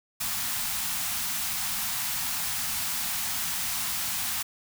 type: band-stop noise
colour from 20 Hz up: white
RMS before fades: -30 dBFS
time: 0.2-4.43 s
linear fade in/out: 10 ms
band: 260 to 690 Hz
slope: 48 dB/octave
effects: none